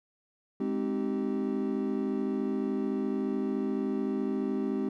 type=chord; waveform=triangle; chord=Ab major seventh; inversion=none; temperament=equal with one note detuned; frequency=207.7 / 261.6 / 311.1 / 386.6 Hz; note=Ab3 / C4 / Eb4 / G4; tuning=0 / 0 / 0 / -24 cents; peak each=-31 / -30 / -35 / -32 dBFS; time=0.6-4.89 s; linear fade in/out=5 ms; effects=none